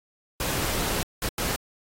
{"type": "noise bursts at uneven times", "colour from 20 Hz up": "pink", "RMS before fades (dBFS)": -28, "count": 3, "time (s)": [[0.4, 1.03], [1.22, 1.29], [1.38, 1.56]], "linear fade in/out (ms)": 2, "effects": ["AAC 48 kbps"]}